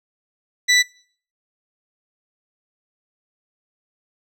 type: tone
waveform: 20% pulse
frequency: 1975.5 Hz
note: B6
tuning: in tune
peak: -7 dBFS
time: 0.68-0.83 s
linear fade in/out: 20 ms
effects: noise-tail reverb RT60 0.5 s tail -23 dB re dry + low-pass 9000 Hz 12 dB/octave